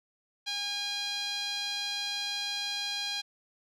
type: tone with band-pass filter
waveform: sawtooth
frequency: 814 Hz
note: G#5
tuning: 35 cents flat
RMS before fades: -34 dBFS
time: 0.46-3.22 s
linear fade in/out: 20 ms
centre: 3900 Hz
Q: 3.1
effects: none